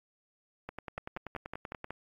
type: two click trains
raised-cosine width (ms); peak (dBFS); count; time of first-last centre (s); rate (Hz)
0.5; -24 / -23; 13 / 6; 0.69-1.844 / 0.98-1.906; 10.4 / 5.4
effects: AAC 48 kbps